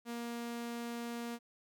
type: tone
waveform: sawtooth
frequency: 235.8 Hz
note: A#3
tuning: 20 cents sharp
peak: -35 dBFS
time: 0.05-1.39 s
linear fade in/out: 50 ms
effects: none